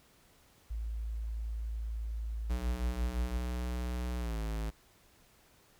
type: tone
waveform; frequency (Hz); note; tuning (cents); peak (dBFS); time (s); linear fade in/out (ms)
sine; 55.4; A1; +13; -34; 0.7-3.38; 10
type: tone with pitch glide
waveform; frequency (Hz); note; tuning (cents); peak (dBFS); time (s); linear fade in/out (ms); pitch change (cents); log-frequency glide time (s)
square; 61.2 to 54.52; B1 to A1; -15 to -15; -34; 2.49-4.71; 20; -200; 4.19-4.38
effects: pink hiss -64 dBFS RMS until 5.79 s